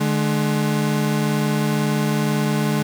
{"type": "tone pair together", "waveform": "35% pulse", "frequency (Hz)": [150, 212.1], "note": ["D3", "G#3"], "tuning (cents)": [37, 37], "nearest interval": "tritone", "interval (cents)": 600, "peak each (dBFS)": -19, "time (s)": [0, 2.83], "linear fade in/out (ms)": 10, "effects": ["9-bit"]}